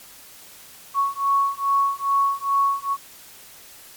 sine beating tone pair, 1108.7 / 1111.1 Hz, C#6 / C#6, 0 / +4 cents, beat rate 2.4 Hz, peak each -21 dBFS, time 0.94-2.97 s, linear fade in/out 50 ms, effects white hiss -45 dBFS RMS until 3.96 s + MP3 96 kbps

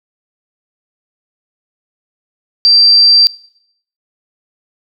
sine tone, 4699 Hz, D8, in tune, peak -4 dBFS, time 2.65-3.27 s, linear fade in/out 0 ms, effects noise-tail reverb RT60 0.7 s tail -22 dB re dry

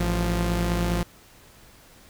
sawtooth tone pair together, 54.96 / 174.61 Hz, A1 / F3, -1 / 0 cents, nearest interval octave + minor sixth, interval 2001 cents, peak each -21 dBFS, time 0-1.03 s, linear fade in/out 5 ms, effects pink hiss -52 dBFS RMS until 2.09 s

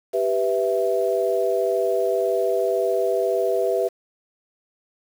sine chord, E minor, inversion first, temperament equal, 392 / 493.9 / 659.3 Hz, G4 / B4 / E5, 0 / 0 / 0 cents, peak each -23 dBFS, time 0.13-3.89 s, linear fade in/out 20 ms, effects 7-bit

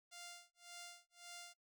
5% pulse tone with tremolo, 698.5 Hz, F5, in tune, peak -39 dBFS, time 0.11-1.54 s, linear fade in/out 20 ms, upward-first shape sine, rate 1.8 Hz, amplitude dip 100%, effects noise-tail reverb RT60 0.1 s tail -22 dB re dry

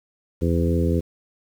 harmonic tone with a mistuned harmonic, 84.3 Hz, E2, 39 cents sharp, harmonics 1 / 2 / 3 / 4 / 5 / 6, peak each -21 / -24 / -26 / -27 / -28 / -29 dBFS, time 0.41-1.01 s, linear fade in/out 20 ms, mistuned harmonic 1, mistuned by -31 cents, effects 8-bit

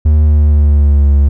triangle tone with pitch glide, 76.1 to 70.59 Hz, D#2 to C#2, -38 to +32 cents, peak -3 dBFS, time 0.05-1.29 s, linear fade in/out 10 ms, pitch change -130 cents, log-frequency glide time 0.19-1.1 s, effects none

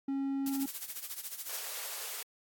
triangle tone, 273.6 Hz, C#4, 23 cents flat, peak -29 dBFS, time 0.08-0.66 s, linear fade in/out 5 ms
blue noise with tremolo, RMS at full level -38 dBFS, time 0.46-1.59 s, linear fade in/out 2 ms, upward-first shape sine, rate 14 Hz, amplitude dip 75%
white high-pass noise, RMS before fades -40 dBFS, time 1.49-2.23 s, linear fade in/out 5 ms, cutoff 410 Hz, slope 48 dB/octave
effects AAC 64 kbps

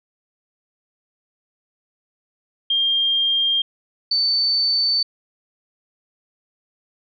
sine tone pair in turn, 3204 / 4531 Hz, G7 / C#8, +37 / +37 cents, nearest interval tritone, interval 600 cents, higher second, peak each -16 dBFS, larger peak neither, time 2.7-3.62 / 4.11-5.03 s, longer neither, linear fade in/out 5 ms, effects none

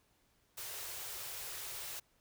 white band-stop noise, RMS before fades -44 dBFS, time 0.57-2 s, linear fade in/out 10 ms, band 150 to 340 Hz, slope 96 dB/octave, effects pink hiss -73 dBFS RMS until 2.2 s

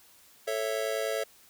square chord, A major, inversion none, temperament just, 440 / 550 / 660 Hz, A4 / C#5 / E5, 0 / -14 / +2 cents, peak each -34 dBFS, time 0.47-1.24 s, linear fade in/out 10 ms, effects white hiss -58 dBFS RMS until 1.49 s

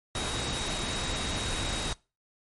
sine tone in noise, 3790 Hz, A#7, 28 cents sharp, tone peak -37 dBFS, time 0.15-1.93 s, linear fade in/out 2 ms, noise pink, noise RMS -32 dBFS, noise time 0.15-1.93 s, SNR -8 dB, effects noise-tail reverb RT60 0.3 s tail -23 dB re dry + MP3 48 kbps

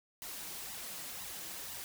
white noise with flanger, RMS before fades -44 dBFS, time 0.22-1.84 s, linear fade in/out 0 ms, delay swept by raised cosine 1 to 6.4 ms, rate 2 Hz, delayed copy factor +0.6, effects none

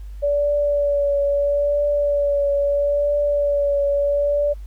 sine tone with vibrato, 574 Hz, D5, 40 cents flat, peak -16 dBFS, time 0.22-4.54 s, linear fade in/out 20 ms, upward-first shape triangle, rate 0.76 Hz, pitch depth 25 cents each way, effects added 50 Hz sine -31 dBFS peak until 4.66 s + pink hiss -58 dBFS RMS until 4.66 s

